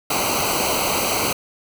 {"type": "noise with comb filter", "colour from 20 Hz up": "pink", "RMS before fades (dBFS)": -21, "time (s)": [0.1, 1.33], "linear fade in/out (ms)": 5, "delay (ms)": 0.57, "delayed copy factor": -0.9, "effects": []}